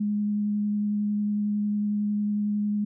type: tone with vibrato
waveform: sine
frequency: 207.7 Hz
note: G#3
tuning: in tune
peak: -23 dBFS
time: 0-2.85 s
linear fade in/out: 10 ms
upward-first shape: sine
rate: 11 Hz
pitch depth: 9 cents each way
effects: none